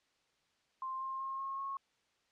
sine tone with pitch steps, 1051 / 1061.4 / 1071.8 / 1082.4 / 1093.1 Hz, C6 / C6 / C6 / C#6 / C#6, +7 / +24 / +41 / -42 / -25 cents, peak -37 dBFS, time 0.82-1.77 s, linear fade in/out 2 ms, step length 190 ms, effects white hiss -75 dBFS RMS until 2.31 s + low-pass 5000 Hz 12 dB/octave

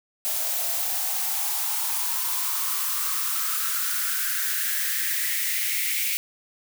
blue noise with high-pass filter sweep, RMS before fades -26 dBFS, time 0.25-6.17 s, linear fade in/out 0 ms, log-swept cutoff 620 to 2300 Hz, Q 5.8, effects none

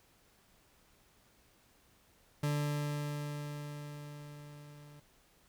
40% pulse tone with level ramp, 146.83 Hz, D3, in tune, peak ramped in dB -29 to -52 dBFS, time 2.43-5 s, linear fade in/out 5 ms, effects pink hiss -67 dBFS RMS until 5.48 s

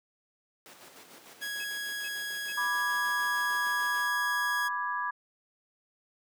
pink noise with tremolo, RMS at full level -49 dBFS, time 0.66-4.08 s, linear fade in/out 0 ms, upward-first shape square, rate 6.7 Hz, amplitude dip 40%
sawtooth tone, 1661.2 Hz, G#6, in tune, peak -30 dBFS, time 1.41-4.69 s, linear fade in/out 20 ms
triangle tone bursts, 2576 Hz, E7, 41 cents flat, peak -40 dBFS, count 3, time 1.6-2.523 s, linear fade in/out 2 ms, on 41 ms, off 400 ms
sine chord, G# diminished, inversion first, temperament equal, 987.8 / 1174.7 / 1661.2 Hz, B5 / D6 / G#6, 0 / 0 / 0 cents, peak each -33 / -35 / -34 dBFS, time 2.57-5.11 s, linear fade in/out 10 ms
effects high-pass 300 Hz 12 dB/octave

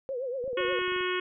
sine tone with vibrato, 512 Hz, C5, 38 cents flat, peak -30 dBFS, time 0.09-0.79 s, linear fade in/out 0 ms, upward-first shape triangle, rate 8.4 Hz, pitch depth 150 cents each way
clicks, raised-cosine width 2 ms, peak -35 dBFS, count 12, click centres 0.441 / 0.478 / 0.531 / 0.607 / 0.65 / 0.684 / 0.726 / 0.816 / 0.879 / 0.921 / 0.963 / 1.008 s
harmonic tone, 364.5 Hz, F#4, 26 cents flat, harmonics 1 / 3 / 4 / 5 / 6 / 7 / 8 / 9, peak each -30 / -35 / -36 / -37 / -38 / -38 / -39 / -40 dBFS, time 0.57-1.2 s, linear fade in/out 5 ms
effects none

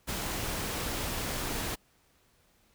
pink noise, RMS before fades -34 dBFS, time 0.07-1.76 s, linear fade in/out 20 ms, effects pink hiss -67 dBFS RMS until 2.74 s

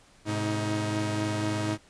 sawtooth tone cluster, 106.5 / 130.1 / 315.4 Hz, G#2 / C3 / D#4, +44 / -9 / +24 cents, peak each -26 / -34 / -26 dBFS, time 0.25-1.78 s, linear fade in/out 50 ms, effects pink hiss -58 dBFS RMS until 1.89 s + resampled to 22050 Hz

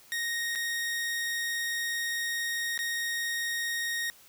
sawtooth tone with dropouts, 1864.7 Hz, A#6, in tune, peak -26 dBFS, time 0.12-4.1 s, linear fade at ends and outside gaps 0 ms, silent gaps 0.552-0.557 / 2.777-2.79 s, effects white hiss -56 dBFS RMS until 4.28 s

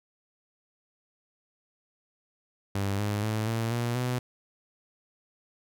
sawtooth tone with pitch steps, 99.2 / 103.83 / 108.68 / 113.75 / 119.06 / 124.62 Hz, G2 / G#2 / A2 / A#2 / A#2 / B2, +21 / 0 / -21 / -42 / +37 / +16 cents, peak -23 dBFS, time 2.75-4.19 s, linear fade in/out 5 ms, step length 240 ms, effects none

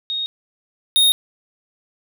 sine / square tone pair in turn, 3729 / 3713 Hz, A#7 / A#7, 0 / -8 cents, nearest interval unison, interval 8 cents, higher first, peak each -21 / -12 dBFS, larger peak second, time 0.1-0.26 / 0.96-1.12 s, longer neither, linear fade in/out 0 ms, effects none

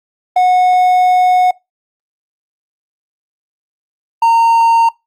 triangle tone pair in turn, 731 / 919.2 Hz, F#5 / A#5, -21 / -25 cents, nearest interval major third, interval 396 cents, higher second, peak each -5 dBFS, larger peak neither, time 0.36-1.51 / 4.22-4.89 s, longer first, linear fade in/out 5 ms, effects noise-tail reverb RT60 0.2 s tail -22 dB re dry + Opus 32 kbps

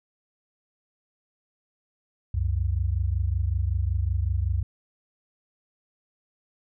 sine tone pair together, 67.16 / 92.5 Hz, C2 / F#2, +46 / 0 cents, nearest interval tritone, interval 554 cents, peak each -25 dBFS, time 2.34-4.63 s, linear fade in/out 5 ms, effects none

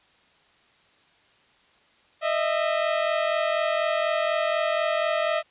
sawtooth tone pair together, 616 / 660.1 Hz, D#5 / E5, -17 / +2 cents, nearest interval minor second, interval 119 cents, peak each -21 dBFS, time 2.21-5.43 s, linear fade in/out 50 ms, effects white hiss -60 dBFS RMS until 5.5 s + resampled to 8000 Hz

